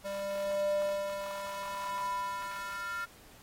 square tone with high-pass filter sweep, 198.2 Hz, G3, 19 cents sharp, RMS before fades -35 dBFS, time 0.04-3.06 s, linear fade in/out 20 ms, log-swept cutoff 460 to 1400 Hz, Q 6.6, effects pink hiss -57 dBFS RMS until 3.42 s + AAC 48 kbps

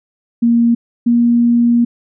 sine tone pair in turn, 234.4 / 237.1 Hz, A#3 / A#3, +10 / +30 cents, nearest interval unison, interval 20 cents, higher second, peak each -8 dBFS, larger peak neither, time 0.42-0.75 / 1.06-1.85 s, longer second, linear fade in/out 10 ms, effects none

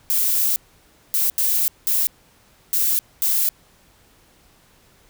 violet noise bursts at uneven times, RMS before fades -19 dBFS, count 6, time 0.1-0.56 / 1.14-1.3 / 1.38-1.68 / 1.87-2.07 / 2.73-2.99 / 3.22-3.49 s, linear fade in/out 0 ms, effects pink hiss -55 dBFS RMS until 5.09 s

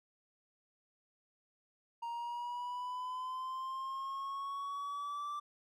triangle linear sweep, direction up, 932.3 to 1174.7 Hz, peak -36 dBFS, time 2.02-5.4 s, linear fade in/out 10 ms, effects none

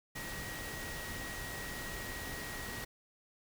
sine tone in noise, 1900 Hz, A#6, 33 cents sharp, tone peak -45 dBFS, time 0.15-2.85 s, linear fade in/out 10 ms, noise pink, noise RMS -43 dBFS, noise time 0.15-2.85 s, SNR -5 dB, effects none

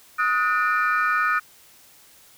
sine tone cluster, 1257 / 1461 / 1799 / 2382 Hz, D#6 / F#6 / A6 / D7, +17 / -22 / +38 / +24 cents, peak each -21 / -22 / -27 / -30 dBFS, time 0.18-1.4 s, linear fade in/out 20 ms, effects tanh soft clip ceiling -11 dBFS + white hiss -52 dBFS RMS until 2.37 s

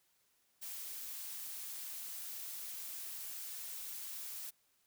blue noise, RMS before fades -45 dBFS, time 0.61-4.51 s, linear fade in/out 20 ms, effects white hiss -75 dBFS RMS until 4.86 s

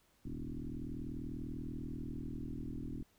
sine tone with frequency modulation, 135.1 Hz, C#3, 44 cents flat, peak -39 dBFS, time 0.25-3.03 s, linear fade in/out 5 ms, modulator 40.3 Hz, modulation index 4.5, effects pink hiss -71 dBFS RMS until 3.18 s

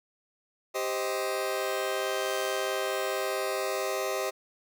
sawtooth chord, C minor, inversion second, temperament just, 392.4 / 523.3 / 627.9 Hz, G4 / C5 / Eb5, +2 / 0 / +16 cents, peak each -29 dBFS, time 0.74-4.31 s, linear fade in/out 20 ms, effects none

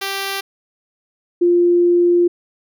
5% pulse / sine tone pair in turn, 391.9 / 349.2 Hz, G4 / F4, 0 / 0 cents, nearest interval major second, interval 200 cents, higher first, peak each -10 dBFS, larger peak neither, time 0.01-0.41 / 1.41-2.28 s, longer second, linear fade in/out 10 ms, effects none

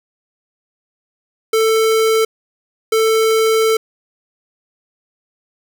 square tone bursts at uneven times, 443.6 Hz, A4, 14 cents sharp, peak -12 dBFS, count 2, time 1.53-2.25 / 2.92-3.77 s, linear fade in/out 5 ms, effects none

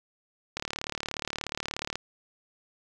click train, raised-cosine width 0.2 ms, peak -14 dBFS, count 52, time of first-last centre 0.57-1.956 s, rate 36.8 Hz, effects none

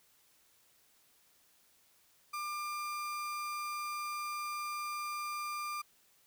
35% pulse tone, 1195 Hz, D6, 30 cents sharp, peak -35 dBFS, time 2.33-5.82 s, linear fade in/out 10 ms, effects white hiss -68 dBFS RMS until 6.26 s

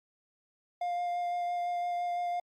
triangle tone with vibrato, 704 Hz, F5, 14 cents sharp, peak -28 dBFS, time 0.81-2.4 s, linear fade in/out 5 ms, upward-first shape sine, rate 5.9 Hz, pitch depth 10 cents each way, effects Opus 48 kbps

